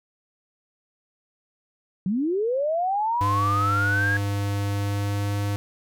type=linear sweep; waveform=sine; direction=up; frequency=173.9 to 1661.2 Hz; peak=-21 dBFS; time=2.06-4.17 s; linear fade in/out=2 ms
type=tone with pitch glide; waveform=square; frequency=100.8 to 101.62 Hz; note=G2 to G#2; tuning=+49 to -37 cents; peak=-24 dBFS; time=3.21-5.56 s; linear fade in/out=0 ms; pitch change=+14 cents; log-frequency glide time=4.69-5.36 s
effects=none